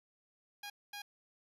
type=tone bursts at uneven times; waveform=10% pulse; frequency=818 Hz; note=G#5; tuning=26 cents flat; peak=-35 dBFS; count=2; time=0.63-0.7 / 0.93-1.02 s; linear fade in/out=5 ms; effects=AAC 64 kbps